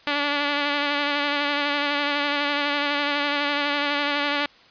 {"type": "tone with vibrato", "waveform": "5% pulse", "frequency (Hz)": 288.6, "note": "D4", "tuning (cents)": -30, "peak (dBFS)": -10, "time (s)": [0.07, 4.46], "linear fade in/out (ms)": 2, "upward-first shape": "sine", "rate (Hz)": 12, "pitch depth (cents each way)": 26, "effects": ["white hiss -52 dBFS RMS until 4.7 s", "resampled to 11025 Hz"]}